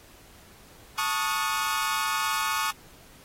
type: chord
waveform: sawtooth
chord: D# half-diminished seventh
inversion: second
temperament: equal with one note detuned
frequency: 880 / 1108.7 / 1244.5 / 1448.7 Hz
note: A5 / C#6 / D#6 / F#6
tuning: 0 / 0 / 0 / -37 cents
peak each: -28 / -26 / -26 / -29 dBFS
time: 0.98-2.71 s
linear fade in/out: 5 ms
effects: pink hiss -53 dBFS RMS until 3.24 s + AAC 48 kbps